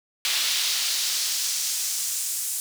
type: noise with high-pass filter sweep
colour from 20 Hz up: brown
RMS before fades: -26 dBFS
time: 0.25-2.6 s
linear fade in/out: 0 ms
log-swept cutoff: 3400 to 8500 Hz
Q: 1.4
effects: none